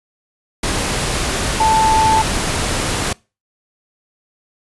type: tone in noise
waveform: sine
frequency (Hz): 880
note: A5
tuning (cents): 0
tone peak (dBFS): -11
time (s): 1.6-2.22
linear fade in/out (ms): 5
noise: pink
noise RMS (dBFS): -19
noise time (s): 0.63-3.13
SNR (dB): +5
effects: noise-tail reverb RT60 0.3 s tail -25 dB re dry + resampled to 24000 Hz